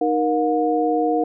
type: tone cluster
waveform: sine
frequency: 308.4 / 471.7 / 718 Hz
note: D#4 / A#4 / F5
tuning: -15 / +20 / +48 cents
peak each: -21 dBFS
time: 0.01-1.24 s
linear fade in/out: 5 ms
effects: none